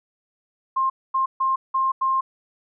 sine tone bursts at uneven times, 1060 Hz, C6, 22 cents sharp, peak -18 dBFS, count 5, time 0.76-0.9 / 1.14-1.26 / 1.4-1.56 / 1.74-1.92 / 2.01-2.21 s, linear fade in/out 10 ms, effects none

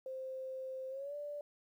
sine tone with pitch glide, 523.3 to 584 Hz, C5 to D5, 0 to -10 cents, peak -40 dBFS, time 0.06-1.41 s, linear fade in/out 2 ms, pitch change +190 cents, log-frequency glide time 0.89-1.15 s, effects 12-bit

